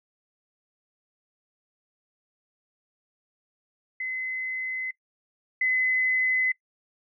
sine tone pair in turn, 2040 / 2028 Hz, C7 / B6, -44 / +45 cents, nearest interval unison, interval 11 cents, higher first, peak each -28 / -21 dBFS, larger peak second, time 4-4.91 / 5.61-6.52 s, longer neither, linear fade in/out 5 ms, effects noise-tail reverb RT60 0.1 s tail -21 dB re dry

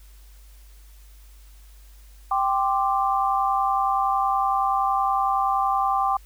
sine chord, G suspended fourth, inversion none, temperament just, 784 / 1045.3 / 1176 Hz, G5 / C6 / D6, 0 / -2 / +2 cents, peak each -22 / -26 / -24 dBFS, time 2.31-6.17 s, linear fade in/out 5 ms, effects added 50 Hz sine -45 dBFS peak until 6.25 s + white hiss -57 dBFS RMS until 6.25 s

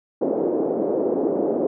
pink band-pass noise, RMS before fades -22 dBFS, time 0.21-1.67 s, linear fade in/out 5 ms, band 290 to 540 Hz, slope 24 dB/octave, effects none

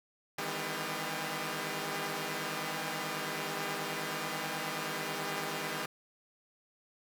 5% pulse tone cluster, 153.5 / 162.8 / 200.8 / 252.8 / 402.2 Hz, D#3 / E3 / G3 / B3 / G4, -23 / -21 / +42 / +41 / +44 cents, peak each -30 dBFS, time 0.38-5.86 s, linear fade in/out 5 ms, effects none

